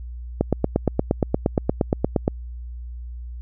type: click train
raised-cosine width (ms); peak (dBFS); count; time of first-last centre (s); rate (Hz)
2; -4; 17; 0.41-2.279; 8.56
effects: added 60 Hz sine -31 dBFS peak until 3.41 s